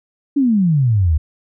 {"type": "exponential sweep", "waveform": "sine", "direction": "down", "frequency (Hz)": [293.7, 72.1], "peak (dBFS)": -11, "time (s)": [0.36, 1.18], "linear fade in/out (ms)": 10, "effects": []}